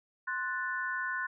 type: chord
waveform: sine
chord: F# diminished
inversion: second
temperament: equal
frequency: 1046.5 / 1480 / 1760 Hz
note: C6 / F#6 / A6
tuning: 0 / 0 / 0 cents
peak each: -38 / -34 / -37 dBFS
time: 0.27-1.27 s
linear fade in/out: 10 ms
effects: none